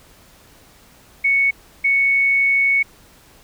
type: tone bursts at uneven times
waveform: sine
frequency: 2217 Hz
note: C#7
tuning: in tune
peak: -13 dBFS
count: 2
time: 1.24-1.51 / 1.84-2.83 s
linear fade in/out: 10 ms
effects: pink hiss -49 dBFS RMS until 3.43 s